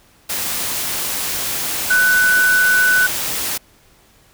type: tone in noise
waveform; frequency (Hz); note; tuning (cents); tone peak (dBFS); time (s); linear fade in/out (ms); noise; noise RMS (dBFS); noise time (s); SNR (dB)
sine; 1493; F#6; +15; -11; 1.9-3.07; 10; white; -22; 0.29-3.58; +8
effects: pink hiss -52 dBFS RMS until 4.33 s